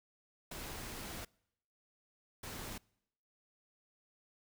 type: noise bursts at uneven times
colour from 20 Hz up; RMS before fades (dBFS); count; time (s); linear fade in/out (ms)
pink; -45; 2; 0.51-1.25 / 2.43-2.78; 5
effects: noise-tail reverb RT60 0.8 s tail -26 dB re dry